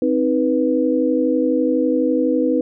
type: tone cluster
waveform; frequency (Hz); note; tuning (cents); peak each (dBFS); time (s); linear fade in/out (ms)
sine; 261.3 / 313.3 / 491.1; C4 / D#4 / B4; -2 / +12 / -10; -19; 0.02-2.61; 2
effects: none